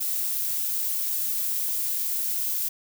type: noise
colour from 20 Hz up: violet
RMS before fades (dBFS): -27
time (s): 0-2.69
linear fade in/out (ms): 10
effects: none